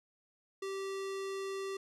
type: tone with low-pass filter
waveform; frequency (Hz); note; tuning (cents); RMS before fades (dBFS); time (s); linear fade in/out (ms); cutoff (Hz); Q
square; 389; G4; -13; -39; 0.62-1.77; 5; 8700; 0.83
effects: none